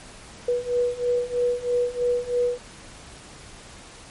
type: beating tone pair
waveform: sine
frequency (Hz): 485.9 / 489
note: B4 / B4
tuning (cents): -28 / -17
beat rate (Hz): 3.1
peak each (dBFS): -25 / -23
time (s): 0.48-2.58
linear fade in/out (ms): 5
effects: pink hiss -44 dBFS RMS until 4.1 s + MP3 48 kbps